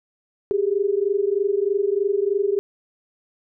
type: tone pair together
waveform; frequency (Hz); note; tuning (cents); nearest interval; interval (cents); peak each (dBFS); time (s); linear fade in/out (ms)
sine; 390 / 413.2; G4 / G#4; -9 / -9; minor second; 100; -21; 0.51-2.59; 0
effects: none